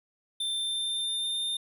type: tone with pitch glide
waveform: square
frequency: 3568 to 3618 Hz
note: A7 to A7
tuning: +23 to +48 cents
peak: -29 dBFS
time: 0.4-1.57 s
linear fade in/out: 5 ms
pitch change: +25 cents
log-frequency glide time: 0.55-1.44 s
effects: none